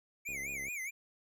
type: tone with vibrato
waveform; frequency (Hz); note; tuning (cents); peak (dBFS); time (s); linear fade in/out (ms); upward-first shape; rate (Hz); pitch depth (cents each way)
square; 2242; C#7; +19; -38; 0.25-0.91; 20; sine; 4.8; 170
type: click train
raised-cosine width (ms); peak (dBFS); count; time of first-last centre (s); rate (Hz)
2; -39; 28; 0.29-0.683; 68.7
effects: none